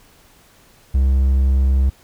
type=tone; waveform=triangle; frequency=66.5 Hz; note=C2; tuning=29 cents sharp; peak=-10 dBFS; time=0.94-1.9 s; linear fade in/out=10 ms; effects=pink hiss -51 dBFS RMS until 2.03 s